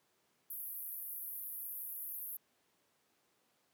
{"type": "band-pass noise", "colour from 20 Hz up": "pink", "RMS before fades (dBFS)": -44, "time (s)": [0.5, 2.37], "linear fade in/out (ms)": 5, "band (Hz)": [11000, 16000], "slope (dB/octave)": 96, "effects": ["pink hiss -75 dBFS RMS until 3.73 s", "high-pass 200 Hz 12 dB/octave"]}